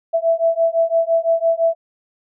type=beating tone pair; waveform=sine; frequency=659.3 / 665.2 Hz; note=E5 / E5; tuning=0 / +16 cents; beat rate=5.9 Hz; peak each=-17 dBFS; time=0.13-1.75 s; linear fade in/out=20 ms; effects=none